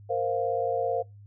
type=chord; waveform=sine; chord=Bb suspended second; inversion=none; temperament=just; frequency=466.2 / 524.4 / 699.2 Hz; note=Bb4 / C5 / F5; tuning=0 / +4 / +2 cents; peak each=-29 dBFS; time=0.09-1.03 s; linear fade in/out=20 ms; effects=noise-tail reverb RT60 0.2 s tail -22 dB re dry + added 102 Hz sine -46 dBFS peak until 1.26 s